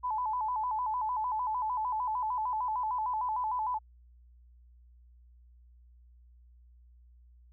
sine tone with vibrato, 930 Hz, A#5, 4 cents flat, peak -29 dBFS, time 0.03-3.79 s, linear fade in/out 20 ms, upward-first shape square, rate 6.6 Hz, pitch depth 120 cents each way, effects added 60 Hz sine -55 dBFS peak until 7.52 s

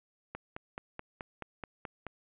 click train, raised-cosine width 0.5 ms, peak -24 dBFS, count 9, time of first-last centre 0.35-2.067 s, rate 4.66 Hz, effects resampled to 8000 Hz + 11-bit

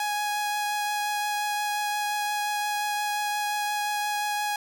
sawtooth tone with vibrato, 832 Hz, G#5, 3 cents sharp, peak -22 dBFS, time 0-4.56 s, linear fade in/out 2 ms, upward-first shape triangle, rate 5.7 Hz, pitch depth 10 cents each way, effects none

